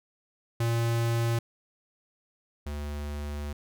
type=tone pair in turn; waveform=square; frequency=116.3 / 73.26 Hz; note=A#2 / D2; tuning=-4 / -4 cents; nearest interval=minor sixth; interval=800 cents; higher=first; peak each=-25 / -33 dBFS; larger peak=first; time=0.6-1.39 / 2.66-3.53 s; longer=second; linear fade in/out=5 ms; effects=none